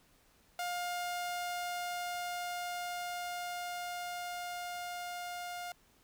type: tone with level ramp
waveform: sawtooth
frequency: 708 Hz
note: F5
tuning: 23 cents sharp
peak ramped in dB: -31 to -36 dBFS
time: 0.59-5.72 s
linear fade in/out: 2 ms
effects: pink hiss -67 dBFS RMS until 6.03 s